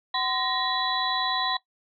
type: tone cluster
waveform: sine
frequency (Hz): 751 / 1029 / 1879 / 3386 / 3950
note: F#5 / C6 / A#6 / G#7 / B7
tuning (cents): +26 / -29 / +13 / +33 / 0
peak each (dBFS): -32 / -29 / -33 / -34 / -28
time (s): 0.14-1.57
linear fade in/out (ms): 5
effects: noise-tail reverb RT60 0.1 s tail -17 dB re dry